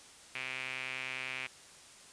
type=tone with band-pass filter; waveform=sawtooth; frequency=130 Hz; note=C3; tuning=11 cents flat; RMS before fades=-40 dBFS; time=0.35-1.47 s; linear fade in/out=2 ms; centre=2400 Hz; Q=5; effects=white hiss -55 dBFS RMS until 2.12 s + resampled to 22050 Hz